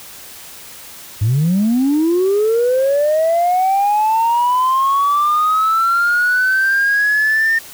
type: linear sweep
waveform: sine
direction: up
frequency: 98 to 1820 Hz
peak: -10 dBFS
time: 1.21-7.59 s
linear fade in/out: 10 ms
effects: tanh soft clip ceiling -9 dBFS + white hiss -36 dBFS RMS until 7.73 s